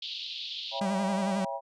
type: band-pass noise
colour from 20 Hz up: white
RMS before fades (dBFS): -38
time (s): 0.02-0.8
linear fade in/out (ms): 5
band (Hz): 3000 to 4200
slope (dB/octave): 48
type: chord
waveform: sine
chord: C# diminished seventh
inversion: none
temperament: just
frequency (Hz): 554.4 / 665.2 / 798.3 / 957.9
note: C#5 / E5 / G5 / Bb5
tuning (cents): 0 / +16 / +31 / +47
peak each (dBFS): -37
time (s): 0.71-1.61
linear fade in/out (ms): 50
type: tone with vibrato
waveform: 45% pulse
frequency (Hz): 195.6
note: G3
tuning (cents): -4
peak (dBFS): -28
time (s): 0.81-1.45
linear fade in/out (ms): 5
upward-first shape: sine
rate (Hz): 11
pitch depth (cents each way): 66
effects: resampled to 22050 Hz